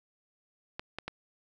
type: clicks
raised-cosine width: 0.3 ms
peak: -20 dBFS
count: 3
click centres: 0.795 / 0.986 / 1.08 s
effects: none